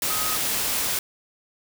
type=tone in noise; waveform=sine; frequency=1261 Hz; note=D#6; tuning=23 cents sharp; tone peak=-31 dBFS; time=0.1-0.36 s; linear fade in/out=2 ms; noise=white; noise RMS=-25 dBFS; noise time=0.02-0.99 s; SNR=-9 dB; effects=none